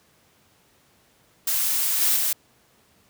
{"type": "noise with level steps", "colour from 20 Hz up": "blue", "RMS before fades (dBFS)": [-23, -20, -23], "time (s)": [1.47, 2.33], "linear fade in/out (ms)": 5, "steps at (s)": [2.01, 2.16], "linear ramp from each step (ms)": 2, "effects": ["pink hiss -60 dBFS RMS until 3.09 s", "high-pass 80 Hz 12 dB/octave"]}